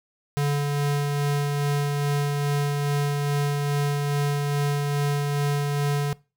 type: tone with tremolo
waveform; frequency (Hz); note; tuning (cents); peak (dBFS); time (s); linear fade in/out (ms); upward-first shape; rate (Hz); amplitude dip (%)
square; 144; D3; -34; -21; 0.37-6.13; 0; sine; 2.4; 25
effects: noise-tail reverb RT60 0.3 s tail -22 dB re dry